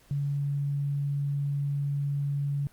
sine tone, 142 Hz, C#3, 42 cents sharp, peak -26 dBFS, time 0.11-2.67 s, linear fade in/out 0 ms, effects pink hiss -60 dBFS RMS until 2.72 s + Opus 48 kbps

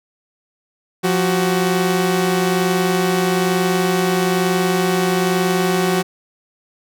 sawtooth tone pair together, 177.4 / 375.9 Hz, F3 / F#4, +27 / +27 cents, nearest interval octave + minor second, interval 1300 cents, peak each -14 dBFS, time 1.03-6.03 s, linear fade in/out 20 ms, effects none

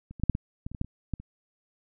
clicks, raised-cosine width 5 ms, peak -30 / -30 / -13 / -9 / -18 / -22 / -27 / -25 / -14 / -30 / -17 / -30 dBFS, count 12, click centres 0.11 / 0.198 / 0.236 / 0.297 / 0.351 / 0.665 / 0.716 / 0.748 / 0.814 / 0.846 / 1.137 / 1.2 s, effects none

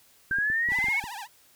sine linear sweep, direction up, 1560 to 2230 Hz, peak -23 dBFS, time 0.31-1 s, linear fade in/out 5 ms
clicks, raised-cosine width 3 ms, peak -28 dBFS, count 9, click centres 0.311 / 0.386 / 0.501 / 0.688 / 0.72 / 0.788 / 0.842 / 0.885 / 1.04 s
sawtooth tone with vibrato, 880 Hz, A5, in tune, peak -32 dBFS, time 0.68-1.28 s, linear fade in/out 50 ms, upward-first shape triangle, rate 14 Hz, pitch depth 230 cents each way
effects white hiss -59 dBFS RMS until 1.55 s

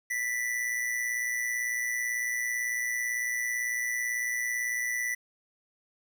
square tone with amplitude modulation, 1975.5 Hz, B6, in tune, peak -27 dBFS, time 0.1-5.15 s, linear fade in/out 10 ms, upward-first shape sine, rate 118 Hz, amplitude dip 50%, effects 10-bit

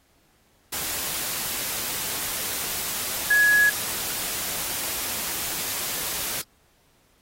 sine tone in noise, 1679 Hz, G#6, 18 cents sharp, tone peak -15 dBFS, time 3.3-3.7 s, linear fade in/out 10 ms, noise white, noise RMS -29 dBFS, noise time 0.72-6.42 s, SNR +11 dB, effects pink hiss -63 dBFS RMS until 7.21 s + AAC 48 kbps

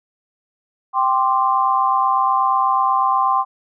sine chord, G suspended fourth, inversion none, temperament equal, 784 / 1046.5 / 1174.7 Hz, G5 / C6 / D6, 0 / 0 / 0 cents, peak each -19 / -16 / -22 dBFS, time 0.93-3.45 s, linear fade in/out 50 ms, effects none

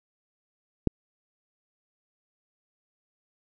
click, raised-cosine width 3 ms, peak -8 dBFS, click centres 0.873 s, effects none

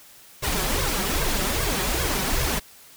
pink noise with flanger, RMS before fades -24 dBFS, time 0.42-2.6 s, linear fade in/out 20 ms, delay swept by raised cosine 1.8 to 5.4 ms, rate 2.5 Hz, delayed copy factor +1, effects white hiss -49 dBFS RMS until 2.96 s

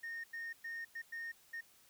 sine tone bursts at uneven times, 1840 Hz, A#6, 23 cents flat, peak -39 dBFS, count 6, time 0.03-0.24 / 0.33-0.53 / 0.64-0.85 / 0.95-1.02 / 1.12-1.32 / 1.53-1.61 s, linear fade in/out 10 ms, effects tanh soft clip ceiling -39 dBFS + white hiss -66 dBFS RMS until 1.89 s

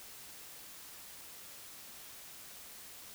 silence, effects white hiss -51 dBFS RMS until 3.14 s

